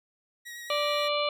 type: tone with vibrato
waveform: sawtooth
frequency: 1900 Hz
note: A#6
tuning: 33 cents sharp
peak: -36 dBFS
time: 0.45-1.09 s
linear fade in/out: 20 ms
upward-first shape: sine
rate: 9.3 Hz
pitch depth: 14 cents each way
type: harmonic tone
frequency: 587.3 Hz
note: D5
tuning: in tune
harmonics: 1 / 2 / 4 / 5 / 6 / 7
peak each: -28 / -31 / -34 / -35 / -36 / -36 dBFS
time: 0.7-1.29 s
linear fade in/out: 2 ms
effects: none